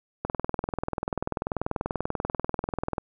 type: click train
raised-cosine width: 1 ms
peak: -13 dBFS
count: 57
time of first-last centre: 0.25-2.982 s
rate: 20.5 Hz
effects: none